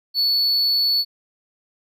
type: tone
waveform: triangle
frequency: 4435 Hz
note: C#8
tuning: in tune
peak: -15 dBFS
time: 0.14-1.05 s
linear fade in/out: 50 ms
effects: none